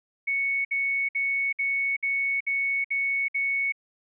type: tone bursts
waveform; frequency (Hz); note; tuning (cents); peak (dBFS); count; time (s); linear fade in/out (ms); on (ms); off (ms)
sine; 2217; C#7; 0; -23; 8; 0.27-3.723; 10; 380; 59
effects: none